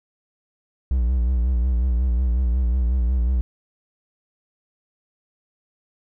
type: tone with vibrato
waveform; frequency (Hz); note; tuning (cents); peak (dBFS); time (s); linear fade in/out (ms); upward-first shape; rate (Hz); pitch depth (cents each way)
triangle; 61.5; B1; -7; -15; 0.91-3.41; 0; sine; 5.5; 100
effects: none